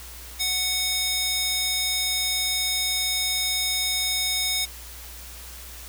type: tone with high-pass filter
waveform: square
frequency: 740 Hz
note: F#5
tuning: in tune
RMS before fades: -25 dBFS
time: 0.39-4.66 s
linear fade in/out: 20 ms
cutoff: 3500 Hz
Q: 1.3
effects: added 60 Hz sine -42 dBFS peak until 5.88 s + white hiss -42 dBFS RMS until 5.88 s